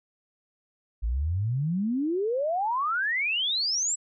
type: exponential sweep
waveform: sine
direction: up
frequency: 51.91 to 7900 Hz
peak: -24 dBFS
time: 1.02-3.96 s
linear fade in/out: 20 ms
effects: none